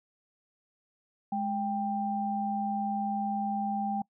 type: tone pair together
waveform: sine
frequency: 209.2 / 790 Hz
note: G#3 / G5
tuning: +13 / +13 cents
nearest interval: octave + major seventh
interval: 2300 cents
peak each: -32 / -30 dBFS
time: 1.32-4.02 s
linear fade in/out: 5 ms
effects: noise-tail reverb RT60 0.1 s tail -23 dB re dry